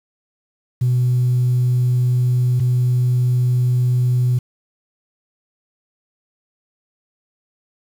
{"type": "tone pair in turn", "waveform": "sine", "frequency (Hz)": [124.4, 124.4], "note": ["B2", "B2"], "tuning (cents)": [13, 13], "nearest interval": "unison", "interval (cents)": 0, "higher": "neither", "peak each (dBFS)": -12, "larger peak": "neither", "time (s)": [[0.81, 2.6], [2.6, 4.39]], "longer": "neither", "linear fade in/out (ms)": 10, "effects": ["tanh soft clip ceiling -10 dBFS", "7-bit"]}